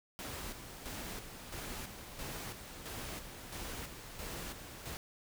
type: noise with tremolo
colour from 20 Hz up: pink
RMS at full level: -43 dBFS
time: 0.19-4.97 s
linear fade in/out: 0 ms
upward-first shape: square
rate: 1.5 Hz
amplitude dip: 50%
effects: none